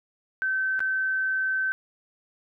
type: tone with dropouts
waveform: sine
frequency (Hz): 1539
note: G6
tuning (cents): -32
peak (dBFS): -23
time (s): 0.42-1.72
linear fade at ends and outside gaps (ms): 0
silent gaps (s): 0.793-0.804
effects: none